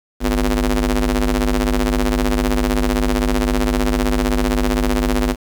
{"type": "ring-modulated tone", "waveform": "sawtooth", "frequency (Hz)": 103.83, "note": "G#2", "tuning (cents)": 0, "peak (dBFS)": -8, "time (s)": [0.2, 5.36], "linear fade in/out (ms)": 50, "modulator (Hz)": 148, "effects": ["7-bit"]}